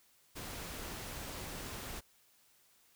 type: noise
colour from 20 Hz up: pink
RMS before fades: -44 dBFS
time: 0.35-2.01 s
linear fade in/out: 20 ms
effects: white hiss -68 dBFS RMS until 2.95 s